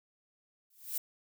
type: noise with exponential growth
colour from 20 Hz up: violet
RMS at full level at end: -31 dBFS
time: 0.7-0.98 s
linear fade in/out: 5 ms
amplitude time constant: 60 ms
effects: none